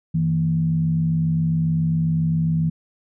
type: tone with frequency modulation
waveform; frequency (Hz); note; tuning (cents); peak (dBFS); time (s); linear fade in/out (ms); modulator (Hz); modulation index
sine; 161.6; E3; -34; -17; 0.14-2.7; 10; 67.4; 0.46
effects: none